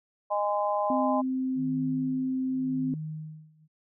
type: harmonic tone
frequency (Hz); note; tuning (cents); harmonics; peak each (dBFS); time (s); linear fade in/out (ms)
205.6; G#3; -17; 3 / 4 / 5; -28 / -29 / -30; 0.3-1.22; 20
type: tone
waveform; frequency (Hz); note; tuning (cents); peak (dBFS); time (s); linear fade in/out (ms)
sine; 260; C4; -11; -26; 0.9-2.94; 2
type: tone with tremolo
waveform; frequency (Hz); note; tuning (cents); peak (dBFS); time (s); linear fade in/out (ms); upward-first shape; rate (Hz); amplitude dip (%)
sine; 155.56; D#3; 0; -32; 1.55-3.68; 50; sine; 0.87; 95
effects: none